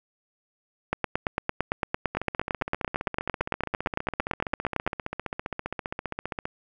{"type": "two click trains", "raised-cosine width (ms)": 0.5, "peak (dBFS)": [-15, -9], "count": [66, 36], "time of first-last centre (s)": [[2.15, 6.455], [0.93, 4.876]], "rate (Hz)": [15.1, 8.87], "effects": []}